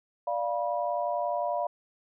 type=chord; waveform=sine; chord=B diminished; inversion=first; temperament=equal with one note detuned; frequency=587.3 / 698.5 / 973 Hz; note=D5 / F5 / B5; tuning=0 / 0 / -26 cents; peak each=-31 / -30 / -33 dBFS; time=0.27-1.67 s; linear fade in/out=5 ms; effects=none